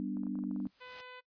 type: chord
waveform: sine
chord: G major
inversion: none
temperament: equal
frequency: 196 / 246.9 / 293.7 Hz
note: G3 / B3 / D4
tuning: 0 / 0 / 0 cents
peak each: -38 dBFS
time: 0-0.67 s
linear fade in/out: 0 ms
type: clicks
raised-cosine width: 1 ms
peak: -40 dBFS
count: 10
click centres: 0.17 / 0.234 / 0.268 / 0.355 / 0.389 / 0.438 / 0.512 / 0.562 / 0.602 / 0.655 s
type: noise with exponential growth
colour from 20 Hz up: white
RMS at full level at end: -47 dBFS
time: 0.5-1.01 s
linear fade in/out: 1 ms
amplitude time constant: 110 ms
type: tone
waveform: 10% pulse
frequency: 502 Hz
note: B4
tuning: 28 cents sharp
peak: -39 dBFS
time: 0.8-1.21 s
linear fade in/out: 20 ms
effects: noise-tail reverb RT60 0.1 s tail -20 dB re dry + resampled to 11025 Hz